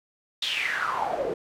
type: noise with band-pass filter sweep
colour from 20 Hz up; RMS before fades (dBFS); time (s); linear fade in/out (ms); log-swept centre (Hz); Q
pink; -28; 0.42-1.34; 5; 3700 to 410; 6.7
effects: none

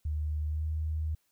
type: tone with pitch glide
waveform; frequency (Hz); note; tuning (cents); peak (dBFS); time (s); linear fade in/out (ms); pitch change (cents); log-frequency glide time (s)
sine; 76 to 78.05; D#2 to D#2; -40 to +6; -29; 0.05-1.15; 5; +46; 0.48-0.65
effects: white hiss -74 dBFS RMS until 1.31 s

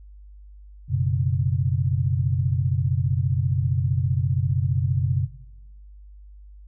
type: chord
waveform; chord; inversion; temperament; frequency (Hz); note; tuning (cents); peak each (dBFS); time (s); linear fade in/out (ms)
sine; F# suspended fourth; none; equal; 92.5 / 123.47 / 138.59; F#2 / B2 / C#3; 0 / 0 / 0; -24; 0.88-5.28; 50
effects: noise-tail reverb RT60 1.0 s tail -18 dB re dry + added 50 Hz sine -42 dBFS peak until 6.67 s

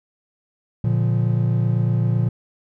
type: chord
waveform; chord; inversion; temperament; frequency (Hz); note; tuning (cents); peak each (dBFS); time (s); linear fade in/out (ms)
triangle; Bb major; none; equal with one note detuned; 116.54 / 144.48 / 174.61; Bb2 / D3 / F3; 0 / -28 / 0; -16 / -22 / -22; 0.84-2.29; 5
effects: none

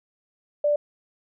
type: tone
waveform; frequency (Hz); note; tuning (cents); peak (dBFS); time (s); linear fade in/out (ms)
sine; 588; D5; +2; -18; 0.64-0.76; 5
effects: none

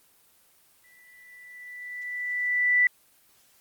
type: tone with exponential growth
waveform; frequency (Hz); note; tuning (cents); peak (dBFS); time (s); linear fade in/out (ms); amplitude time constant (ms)
sine; 1975.5; B6; 0; -16; 0.84-2.87; 2; 440
effects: white hiss -61 dBFS RMS until 3.6 s + Opus 24 kbps

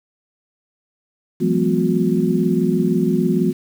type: tone cluster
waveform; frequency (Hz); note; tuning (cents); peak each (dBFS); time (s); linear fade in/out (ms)
sine; 168.8 / 186.6 / 212.9 / 251.5 / 361.4; E3 / F#3 / G#3 / B3 / F#4; +41 / +15 / +43 / +32 / -41; -21; 1.4-3.53; 20
effects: 7-bit

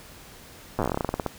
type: slowing click train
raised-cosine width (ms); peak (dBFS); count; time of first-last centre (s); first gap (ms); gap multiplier
1; -11; 18; 0.79-1.263; 8; 1.14
effects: pink hiss -47 dBFS RMS until 1.38 s

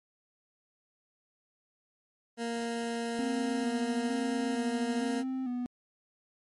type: tone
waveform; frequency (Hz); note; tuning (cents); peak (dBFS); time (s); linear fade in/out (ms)
20% pulse; 233.1; A#3; 0; -27; 2.37-5.24; 50
type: tone with vibrato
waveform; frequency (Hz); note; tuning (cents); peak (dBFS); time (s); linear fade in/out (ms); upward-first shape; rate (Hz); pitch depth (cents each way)
triangle; 253.7; B3; +47; -29; 3.19-5.66; 0; square; 1.1; 52
effects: MP3 48 kbps

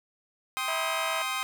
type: chord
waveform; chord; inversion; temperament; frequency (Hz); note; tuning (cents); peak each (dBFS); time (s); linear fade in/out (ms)
20% pulse; C minor; second; just; 784.9 / 1046.5 / 1255.8; G5 / C6 / Eb6; +2 / 0 / +16; -32 / -28 / -27; 0.57-1.43; 0
type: harmonic tone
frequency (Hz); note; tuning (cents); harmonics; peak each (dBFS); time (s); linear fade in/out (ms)
325.4; E4; -22; 2 / 3 / 4 / 5 / 6 / 7 / 8 / 9; -34 / -38 / -40 / -42 / -44 / -45 / -46 / -47; 0.68-1.22; 2
effects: none

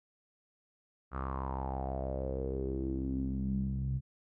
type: tone with low-pass filter sweep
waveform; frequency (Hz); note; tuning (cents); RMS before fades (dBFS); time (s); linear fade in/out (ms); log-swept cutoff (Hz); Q
sawtooth; 66.3; C2; +23; -35; 1.11-4.01; 50; 1300 to 140; 6.3
effects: none

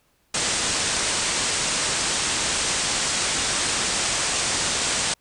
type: low-pass noise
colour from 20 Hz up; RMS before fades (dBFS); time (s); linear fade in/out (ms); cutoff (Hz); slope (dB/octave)
white; -24; 0.34-5.14; 5; 9100; 96
effects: pink hiss -65 dBFS RMS until 5.2 s

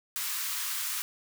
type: high-pass noise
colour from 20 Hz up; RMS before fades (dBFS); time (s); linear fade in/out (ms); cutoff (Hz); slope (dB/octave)
white; -33; 0.16-1.02; 0; 990; 48
effects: none

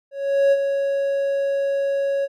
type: tone with ADSR envelope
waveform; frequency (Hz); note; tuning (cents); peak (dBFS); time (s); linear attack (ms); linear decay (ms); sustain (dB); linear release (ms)
triangle; 554.4; C#5; 0; -10; 0.11-2.28; 410; 42; -7; 40
effects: none

